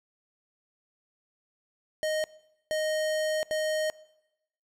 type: tone bursts at uneven times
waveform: square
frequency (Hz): 621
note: D#5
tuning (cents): -3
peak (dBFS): -27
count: 3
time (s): 2.03-2.24 / 2.71-3.43 / 3.51-3.9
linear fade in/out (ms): 0
effects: noise-tail reverb RT60 0.9 s tail -21 dB re dry + low-pass 11000 Hz 12 dB/octave